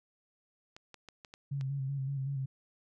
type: clicks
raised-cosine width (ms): 0.2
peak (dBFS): -31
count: 6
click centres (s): 0.765 / 0.943 / 1.087 / 1.248 / 1.339 / 1.611
type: tone with vibrato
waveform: sine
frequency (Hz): 136.6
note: C#3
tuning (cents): -25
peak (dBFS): -32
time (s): 1.51-2.46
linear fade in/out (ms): 10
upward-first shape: square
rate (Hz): 5.3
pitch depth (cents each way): 39
effects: none